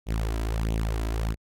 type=tone with flanger; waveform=sawtooth; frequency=55 Hz; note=A1; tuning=in tune; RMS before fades=-27 dBFS; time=0.06-1.36 s; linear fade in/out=50 ms; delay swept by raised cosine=0.3 to 3.1 ms; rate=1.5 Hz; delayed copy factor=+0.7; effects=AAC 64 kbps